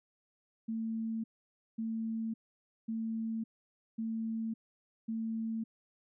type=tone bursts; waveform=sine; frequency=224.2 Hz; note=A3; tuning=33 cents sharp; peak=-33 dBFS; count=5; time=0.68-5.64 s; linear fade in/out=10 ms; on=560 ms; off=540 ms; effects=none